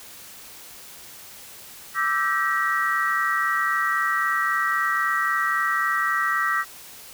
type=chord; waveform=sine; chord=E half-diminished seventh; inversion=third; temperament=equal with one note detuned; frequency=1174.7 / 1318.5 / 1568 / 1911.5 Hz; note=D6 / E6 / G6 / Bb6; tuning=0 / 0 / 0 / +43 cents; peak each=-27 / -25 / -28 / -24 dBFS; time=1.94-6.65 s; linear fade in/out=50 ms; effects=white hiss -43 dBFS RMS until 7.13 s